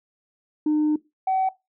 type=tone pair in turn; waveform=sine; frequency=303.6 / 759.1 Hz; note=D#4 / F#5; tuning=-42 / +44 cents; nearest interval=octave + major third; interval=1586 cents; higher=second; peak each=-16 / -18 dBFS; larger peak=first; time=0.66-0.96 / 1.27-1.49 s; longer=first; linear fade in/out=5 ms; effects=noise-tail reverb RT60 0.2 s tail -19 dB re dry + tanh soft clip ceiling -16 dBFS